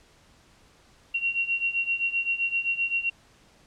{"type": "beating tone pair", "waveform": "sine", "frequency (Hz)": [2741, 2748.7], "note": ["F7", "F7"], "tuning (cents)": [-33, -28], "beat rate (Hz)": 7.7, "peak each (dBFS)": [-29, -26], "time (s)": [1.14, 3.1], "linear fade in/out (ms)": 10, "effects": ["pink hiss -58 dBFS RMS until 3.66 s", "low-pass 8000 Hz 12 dB/octave"]}